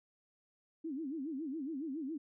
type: tone with vibrato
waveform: sine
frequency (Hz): 293.1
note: D4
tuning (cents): -3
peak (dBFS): -37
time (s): 0.84-2.18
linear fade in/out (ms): 10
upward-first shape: sine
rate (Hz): 7.2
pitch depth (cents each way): 220
effects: none